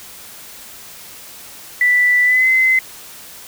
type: tone with pitch glide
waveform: sine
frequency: 1975.5 to 2051 Hz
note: B6 to C7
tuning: 0 to -35 cents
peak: -10 dBFS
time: 1.81-2.79 s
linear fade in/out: 2 ms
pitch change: +65 cents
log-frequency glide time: 2.24-2.48 s
effects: white hiss -37 dBFS RMS until 3.47 s